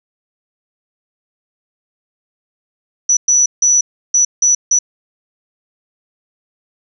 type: tone bursts at uneven times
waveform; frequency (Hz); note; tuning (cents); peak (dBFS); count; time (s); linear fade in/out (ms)
sine; 5920; F#8; 0; -8; 6; 3.09-3.17 / 3.28-3.46 / 3.62-3.81 / 4.14-4.25 / 4.42-4.55 / 4.71-4.79; 5
effects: none